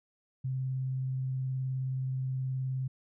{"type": "tone with vibrato", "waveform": "sine", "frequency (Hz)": 130.81, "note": "C3", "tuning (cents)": 0, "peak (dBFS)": -30, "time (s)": [0.44, 2.88], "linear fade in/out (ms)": 10, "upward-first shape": "square", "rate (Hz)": 19, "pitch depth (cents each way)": 11, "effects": []}